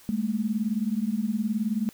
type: beating tone pair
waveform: sine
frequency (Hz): 205.9 / 224.9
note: G#3 / A3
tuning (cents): -15 / +38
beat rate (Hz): 19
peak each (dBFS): -27 / -27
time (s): 0.09-1.89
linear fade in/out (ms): 0
effects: white hiss -53 dBFS RMS until 1.93 s